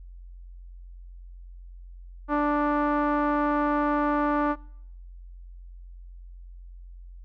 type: tone with low-pass filter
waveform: sawtooth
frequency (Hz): 293.7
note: D4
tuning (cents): 0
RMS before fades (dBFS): -24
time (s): 2.28-4.56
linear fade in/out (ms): 50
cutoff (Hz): 1200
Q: 2.7
effects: noise-tail reverb RT60 0.7 s tail -25 dB re dry + added 44 Hz sine -41 dBFS peak until 7.24 s